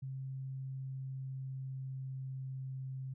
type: tone with pitch glide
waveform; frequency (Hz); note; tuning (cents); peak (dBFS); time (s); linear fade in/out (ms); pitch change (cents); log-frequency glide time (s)
sine; 133.2 to 132.05; C3 to C3; +31 to +16; -39; 0.02-3.14; 10; -15; 0.3-2.82
effects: none